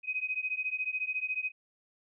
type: beating tone pair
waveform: sine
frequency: 2509 / 2523 Hz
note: D#7 / D#7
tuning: +14 / +23 cents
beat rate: 14 Hz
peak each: -34 / -34 dBFS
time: 0.03-1.52 s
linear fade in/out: 50 ms
effects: none